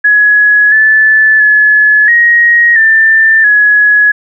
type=tone with pitch steps; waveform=sine; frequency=1683 / 1744 / 1708 / 1884 / 1782 / 1684 Hz; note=G#6 / A6 / G#6 / A#6 / A6 / G#6; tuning=+23 / -16 / +48 / +18 / +22 / +24 cents; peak=-3 dBFS; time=0.04-4.12 s; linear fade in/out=10 ms; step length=680 ms; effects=none